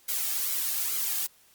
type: noise with flanger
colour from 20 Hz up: blue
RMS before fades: -29 dBFS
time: 0.08-1.27 s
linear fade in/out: 10 ms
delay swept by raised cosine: 1.1 to 2.1 ms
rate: 2.3 Hz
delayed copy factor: -0.55
effects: white hiss -60 dBFS RMS until 1.54 s + Opus 48 kbps